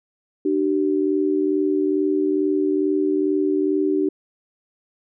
sine tone pair together, 300.2 / 382.5 Hz, D4 / G4, +38 / -42 cents, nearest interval major third, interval 420 cents, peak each -20 dBFS, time 0.45-4.09 s, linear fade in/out 5 ms, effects none

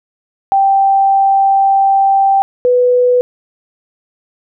sine tone pair in turn, 783 / 494.8 Hz, G5 / B4, -2 / +3 cents, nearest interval minor sixth, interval 795 cents, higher first, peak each -7 dBFS, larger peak neither, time 0.52-2.42 / 2.65-3.21 s, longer first, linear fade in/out 0 ms, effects none

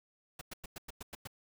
pink noise bursts, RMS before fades -44 dBFS, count 8, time 0.39-1.274 s, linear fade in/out 5 ms, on 23 ms, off 100 ms, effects none

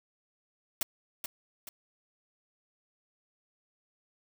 white noise with echo, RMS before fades -30 dBFS, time 0.81-0.83 s, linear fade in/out 2 ms, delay 430 ms, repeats 2, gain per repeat -7 dB, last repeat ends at 1.69 s, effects none

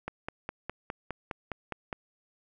click train, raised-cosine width 0.5 ms, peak -19 dBFS, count 10, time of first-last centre 0.08-1.928 s, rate 4.87 Hz, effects none

